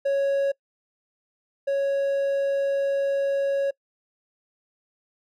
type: tone pair in turn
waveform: triangle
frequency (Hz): 554 / 554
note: C#5 / C#5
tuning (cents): -1 / -1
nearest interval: unison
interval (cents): 0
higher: neither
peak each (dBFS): -18 / -19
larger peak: first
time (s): 0.05-0.52 / 1.67-3.71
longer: second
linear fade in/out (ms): 10
effects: noise-tail reverb RT60 0.1 s tail -25 dB re dry